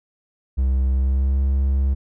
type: tone with pitch glide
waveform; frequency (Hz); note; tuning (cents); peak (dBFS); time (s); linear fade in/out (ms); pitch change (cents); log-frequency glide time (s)
triangle; 65.41 to 67.76; C2 to C#2; 0 to -39; -14; 0.57-1.95; 20; +61; 0.93-1.4
effects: none